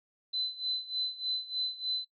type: tone with tremolo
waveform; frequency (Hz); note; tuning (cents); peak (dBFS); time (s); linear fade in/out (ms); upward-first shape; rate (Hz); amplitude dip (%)
sine; 4029; B7; +34; -28; 0.33-2.05; 10; sine; 3.3; 85
effects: noise-tail reverb RT60 0.1 s tail -21 dB re dry